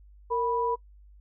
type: tone pair together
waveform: sine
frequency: 462.8 / 983 Hz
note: A#4 / B5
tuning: -13 / -8 cents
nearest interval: octave + minor second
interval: 1305 cents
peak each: -27 dBFS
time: 0.3-0.76 s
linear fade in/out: 20 ms
effects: noise-tail reverb RT60 0.1 s tail -23 dB re dry + added 50 Hz sine -50 dBFS peak until 1.2 s